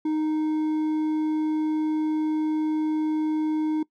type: tone with hard clipping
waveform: triangle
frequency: 309.8 Hz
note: D#4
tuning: 7 cents flat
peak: -23 dBFS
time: 0.05-3.83 s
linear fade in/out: 5 ms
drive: 7 dB
effects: noise-tail reverb RT60 0.1 s tail -21 dB re dry